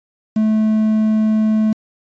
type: tone with quantisation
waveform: triangle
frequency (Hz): 217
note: A3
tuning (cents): -24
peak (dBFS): -10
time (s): 0.36-1.73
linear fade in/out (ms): 5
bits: 6
effects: resampled to 16000 Hz